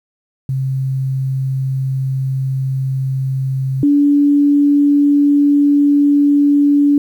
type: tone pair in turn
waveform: sine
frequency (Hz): 133 / 287.6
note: C3 / D4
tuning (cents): +29 / -36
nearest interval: octave + minor second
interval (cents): 1335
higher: second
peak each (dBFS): -15 / -8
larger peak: second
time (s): 0.49-3.83 / 3.83-6.98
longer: first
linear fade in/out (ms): 2
effects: 8-bit